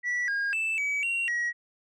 sine tone with pitch steps, 1953 / 1625 / 2642 / 2279 / 2748 / 1907 Hz, B6 / G#6 / E7 / C#7 / F7 / A#6, -20 / -38 / +3 / +47 / -29 / +39 cents, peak -23 dBFS, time 0.03-1.53 s, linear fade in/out 50 ms, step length 250 ms, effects tanh soft clip ceiling -25 dBFS

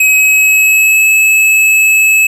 square tone with pitch glide, 2547 to 2593 Hz, D#7 to E7, +40 to -29 cents, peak -6 dBFS, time 0-2.27 s, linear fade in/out 5 ms, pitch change +31 cents, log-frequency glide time 0.1-1.09 s, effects none

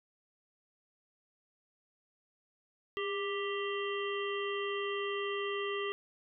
harmonic tone with a mistuned harmonic, 393.3 Hz, G4, 6 cents sharp, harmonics 1 / 3 / 5 / 7 / 8, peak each -35 / -40 / -42 / -43 / -44 dBFS, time 2.97-5.92 s, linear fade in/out 0 ms, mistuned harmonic 1, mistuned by +45 cents, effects none

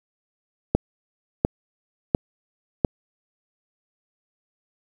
click train, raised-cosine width 2 ms, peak -3 dBFS, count 4, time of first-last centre 0.75-2.848 s, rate 1.43 Hz, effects 7-bit

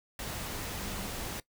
sine tone in noise, 196 Hz, G3, in tune, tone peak -46 dBFS, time 0.79-1.06 s, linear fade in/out 2 ms, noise pink, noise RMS -38 dBFS, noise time 0.19-1.4 s, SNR -11 dB, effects noise-tail reverb RT60 0.1 s tail -19 dB re dry

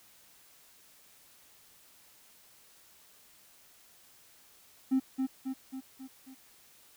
triangle tone with echo, 263.5 Hz, C4, 12 cents sharp, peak -20 dBFS, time 4.91-5 s, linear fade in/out 20 ms, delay 270 ms, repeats 5, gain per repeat -5 dB, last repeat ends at 6.35 s, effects tanh soft clip ceiling -20 dBFS + white hiss -60 dBFS RMS until 6.96 s

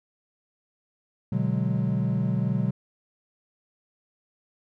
triangle chord, G# half-diminished seventh, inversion first, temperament equal, 123.47 / 146.83 / 185 / 207.7 Hz, B2 / D3 / F#3 / G#3, 0 / 0 / 0 / 0 cents, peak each -25 / -27 / -25 / -29 dBFS, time 1.32-2.71 s, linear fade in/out 5 ms, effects none

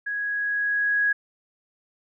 sine tone with level ramp, 1661.2 Hz, G#6, in tune, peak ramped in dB -26 to -18 dBFS, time 0.06-1.13 s, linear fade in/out 10 ms, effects none

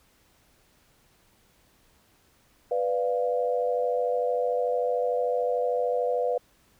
sine chord, B diminished, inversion none, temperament equal, 493.9 / 587.3 / 698.5 Hz, B4 / D5 / F5, 0 / 0 / 0 cents, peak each -25 / -30 / -30 dBFS, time 2.71-6.38 s, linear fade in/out 5 ms, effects pink hiss -63 dBFS RMS until 6.79 s

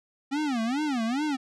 square tone with vibrato, 261.6 Hz, C4, in tune, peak -26 dBFS, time 0.31-1.37 s, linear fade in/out 20 ms, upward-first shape sine, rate 2.4 Hz, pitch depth 280 cents each way, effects low-pass 6000 Hz 12 dB/octave

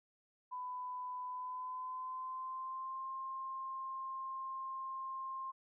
sine tone with pitch glide, 1000 to 1059.5 Hz, B5 to C6, +21 to +21 cents, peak -40 dBFS, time 0.51-5.52 s, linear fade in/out 20 ms, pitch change +100 cents, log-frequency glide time 1.26-3.1 s, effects none

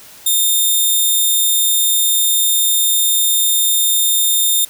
5% pulse tone, 3632 Hz, A#7, 46 cents flat, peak -4 dBFS, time 0.26-4.65 s, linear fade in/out 5 ms, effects white hiss -40 dBFS RMS until 4.69 s

